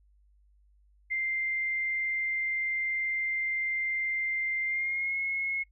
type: tone with pitch glide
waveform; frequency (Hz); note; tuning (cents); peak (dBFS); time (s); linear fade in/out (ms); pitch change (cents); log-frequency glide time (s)
sine; 2093 to 2171; C7 to C#7; 0 to -37; -28; 1.1-5.64; 20; +63; 4.64-5.17
effects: noise-tail reverb RT60 0.1 s tail -21 dB re dry + added 50 Hz sine -60 dBFS peak until 5.71 s